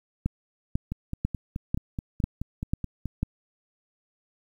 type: two click trains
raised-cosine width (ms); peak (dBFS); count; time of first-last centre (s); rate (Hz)
5; -18 / -12; 11 / 7; 0.92-3.057 / 0.26-3.23; 4.68 / 2.02
effects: 9-bit